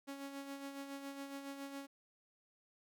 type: tone with tremolo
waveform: sawtooth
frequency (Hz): 277.2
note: C#4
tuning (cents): 0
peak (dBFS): -39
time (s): 0.07-1.87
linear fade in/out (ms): 20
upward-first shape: sine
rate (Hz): 7.2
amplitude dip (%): 50
effects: none